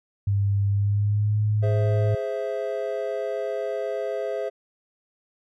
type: tone with pitch glide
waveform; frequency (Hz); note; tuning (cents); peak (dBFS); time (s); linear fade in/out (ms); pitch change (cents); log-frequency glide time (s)
sine; 100 to 105.95; G2 to G#2; +35 to +35; -19; 0.27-2.15; 5; +100; 0.69-1.39
type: chord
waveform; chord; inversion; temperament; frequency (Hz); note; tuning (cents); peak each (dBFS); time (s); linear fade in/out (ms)
triangle; Ab augmented; none; equal; 415.3 / 523.3 / 659.3; Ab4 / C5 / E5; 0 / 0 / 0; -28; 1.62-4.5; 20
effects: none